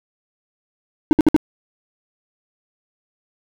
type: tone bursts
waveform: triangle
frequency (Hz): 307.2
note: D#4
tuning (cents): -22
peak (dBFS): -5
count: 4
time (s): 1.11-1.364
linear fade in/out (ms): 0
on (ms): 20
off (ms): 58
effects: none